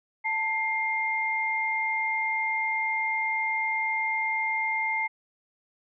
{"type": "tone pair together", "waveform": "sine", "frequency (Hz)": [886, 2112], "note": ["A5", "C7"], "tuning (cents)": [12, 16], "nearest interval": "octave + minor third", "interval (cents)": 1504, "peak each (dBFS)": [-30, -26], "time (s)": [0.24, 5.08], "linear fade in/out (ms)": 20, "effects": []}